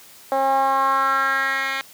10% pulse tone with band-pass filter sweep, 269.9 Hz, C#4, 46 cents flat, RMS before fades -20 dBFS, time 0.32-1.81 s, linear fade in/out 0 ms, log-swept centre 660 to 2500 Hz, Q 3.4, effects white hiss -46 dBFS RMS until 1.93 s + high-pass 100 Hz 12 dB/octave

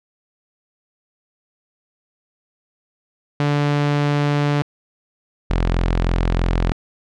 sawtooth tone pair in turn, 145.4 / 43.1 Hz, D3 / F1, -17 / -22 cents, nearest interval octave + major sixth, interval 2105 cents, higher first, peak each -12 dBFS, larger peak neither, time 3.4-4.62 / 5.5-6.72 s, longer neither, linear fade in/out 0 ms, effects low-pass 4000 Hz 12 dB/octave

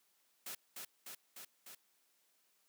white noise with echo, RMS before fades -45 dBFS, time 0.46-0.55 s, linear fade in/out 5 ms, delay 300 ms, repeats 4, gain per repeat -2 dB, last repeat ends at 1.75 s, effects white hiss -75 dBFS RMS until 2.68 s + high-pass 200 Hz 12 dB/octave

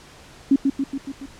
sine tone with echo, 274 Hz, C#4, 20 cents flat, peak -11 dBFS, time 0.51-0.56 s, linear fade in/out 5 ms, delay 140 ms, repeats 5, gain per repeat -4 dB, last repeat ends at 1.26 s, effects pink hiss -46 dBFS RMS until 1.39 s + low-pass 8000 Hz 12 dB/octave

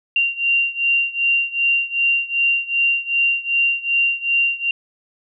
sine beating tone pair, 2768 / 2770.6 Hz, F7 / F7, -16 / -14 cents, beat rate 2.6 Hz, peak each -18 / -20 dBFS, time 0.16-4.71 s, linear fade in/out 2 ms, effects none

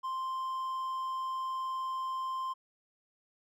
triangle tone, 1046.5 Hz, C6, in tune, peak -31 dBFS, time 0.03-2.54 s, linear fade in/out 20 ms, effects none

